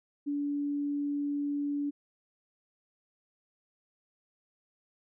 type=tone; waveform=sine; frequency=287.7 Hz; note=D4; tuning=36 cents flat; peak=-29 dBFS; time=0.26-1.91 s; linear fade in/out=20 ms; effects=none